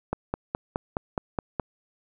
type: click train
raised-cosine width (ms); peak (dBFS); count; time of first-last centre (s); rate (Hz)
1; -12; 8; 0.13-1.598; 4.77
effects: none